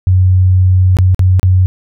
sine tone with dropouts, 92.5 Hz, F#2, in tune, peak -5 dBFS, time 0.07-1.66 s, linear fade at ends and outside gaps 0 ms, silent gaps 0.969-0.987 / 1.146-1.193 / 1.396-1.43 s, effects none

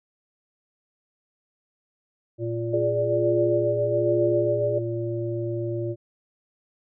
harmonic tone, 116 Hz, A#2, 8 cents flat, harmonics 1 / 3 / 5, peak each -29 / -28 / -34 dBFS, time 2.38-5.96 s, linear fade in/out 50 ms
sine chord, D diminished, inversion first, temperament equal, 349.2 / 415.3 / 587.3 Hz, F4 / Ab4 / D5, 0 / 0 / 0 cents, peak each -26 / -27 / -23 dBFS, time 2.73-4.79 s, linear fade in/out 10 ms
effects none

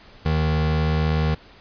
square tone pair together, 77.78 / 156.15 Hz, D#2 / D#3, 0 / +7 cents, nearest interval octave, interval 1207 cents, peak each -22 dBFS, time 0.25-1.35 s, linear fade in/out 10 ms, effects pink hiss -48 dBFS RMS until 1.6 s + resampled to 11025 Hz

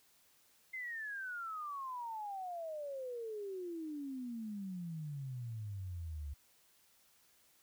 sine exponential sweep, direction down, 2093 to 69.3 Hz, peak -40 dBFS, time 0.73-6.34 s, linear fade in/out 10 ms, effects white hiss -69 dBFS RMS until 7.62 s

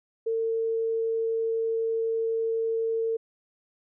sine tone, 452 Hz, A4, 47 cents sharp, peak -24 dBFS, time 0.26-3.17 s, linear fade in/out 10 ms, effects none

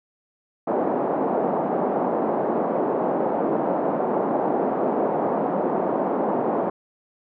white band-pass noise, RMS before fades -23 dBFS, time 0.67-6.7 s, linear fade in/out 5 ms, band 200 to 800 Hz, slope 24 dB/octave, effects none

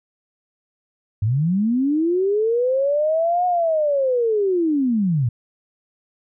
sine linear two-way sweep, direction up then down, 97 to 728 to 110.3 Hz, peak -16 dBFS, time 1.22-5.29 s, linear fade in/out 5 ms, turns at 3.46 s, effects none

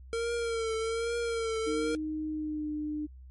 square tone with vibrato, 457.7 Hz, A#4, 32 cents flat, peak -30 dBFS, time 0.13-1.95 s, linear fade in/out 0 ms, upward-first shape triangle, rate 1.2 Hz, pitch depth 55 cents each way
sine tone with pitch glide, 309.2 to 301.4 Hz, D#4 to D4, -11 to +45 cents, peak -31 dBFS, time 1.66-3.07 s, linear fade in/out 20 ms, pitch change -44 cents, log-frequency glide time 2.29-2.71 s
effects added 64 Hz sine -46 dBFS peak until 3.3 s + MP3 48 kbps

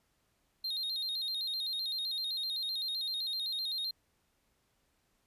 triangle tone with vibrato, 3944 Hz, B7, 3 cents flat, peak -32 dBFS, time 0.64-3.91 s, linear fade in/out 5 ms, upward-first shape square, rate 7.8 Hz, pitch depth 96 cents each way, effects pink hiss -75 dBFS RMS until 5.26 s + resampled to 32000 Hz

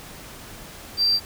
triangle tone, 4699 Hz, D8, in tune, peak -14 dBFS, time 0.97-1.2 s, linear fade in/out 50 ms, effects tanh soft clip ceiling -14 dBFS + pink hiss -41 dBFS RMS until 1.25 s

